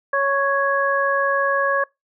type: harmonic tone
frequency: 554.4 Hz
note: C#5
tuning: in tune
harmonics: 1 / 2 / 3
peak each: -21 / -21 / -21 dBFS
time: 0.13-1.84 s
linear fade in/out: 5 ms
effects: noise-tail reverb RT60 0.2 s tail -25 dB re dry